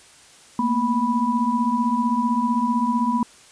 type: tone cluster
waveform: sine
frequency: 225.3 / 240.9 / 985 Hz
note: A3 / B3 / B5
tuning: +41 / -43 / -5 cents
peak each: -24 / -22 / -22 dBFS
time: 0.59-3.23 s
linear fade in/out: 2 ms
effects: white hiss -49 dBFS RMS until 3.51 s + resampled to 22050 Hz